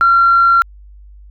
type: tone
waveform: sine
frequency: 1371 Hz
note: F6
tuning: 32 cents flat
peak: -6 dBFS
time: 0.01-0.62 s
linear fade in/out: 0 ms
effects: tanh soft clip ceiling -2 dBFS + added 50 Hz sine -36 dBFS peak until 1.3 s